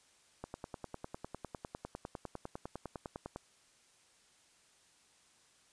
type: click train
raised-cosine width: 1 ms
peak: -27 dBFS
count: 30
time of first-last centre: 0.44-3.36 s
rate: 9.93 Hz
effects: white hiss -67 dBFS RMS until 5.72 s + resampled to 22050 Hz